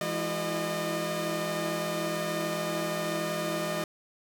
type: tone cluster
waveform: sawtooth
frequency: 165.7 / 206.9 / 328.7 / 362.1 / 608 Hz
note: E3 / G#3 / E4 / F#4 / D#5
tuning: +9 / -6 / -5 / -37 / -40 cents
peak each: -32 / -35 / -34 / -35 / -28 dBFS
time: 0.01-3.84 s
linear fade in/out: 2 ms
effects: none